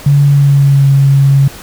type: tone with pitch glide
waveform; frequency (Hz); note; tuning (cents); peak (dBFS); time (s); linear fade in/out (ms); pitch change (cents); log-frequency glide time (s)
sine; 142.5 to 137.96; C#3 to C#3; +48 to -8; -4; 0.06-1.48; 5; -56; 0.25-0.88
effects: pink hiss -31 dBFS RMS until 1.62 s